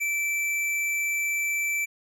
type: tone with hard clipping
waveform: triangle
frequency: 2328 Hz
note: D7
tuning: 16 cents flat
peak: -26 dBFS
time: 0-1.86 s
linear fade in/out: 20 ms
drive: 16 dB
effects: none